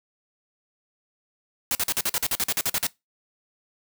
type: noise bursts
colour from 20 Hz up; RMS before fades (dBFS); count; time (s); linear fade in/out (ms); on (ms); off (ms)
white; -24; 14; 1.71-2.868; 0; 40; 46
effects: noise-tail reverb RT60 0.2 s tail -22 dB re dry